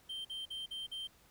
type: tone bursts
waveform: triangle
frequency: 3136 Hz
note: G7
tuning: in tune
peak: -38 dBFS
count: 5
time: 0.09-1.074 s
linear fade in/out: 10 ms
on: 160 ms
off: 46 ms
effects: pink hiss -65 dBFS RMS until 1.3 s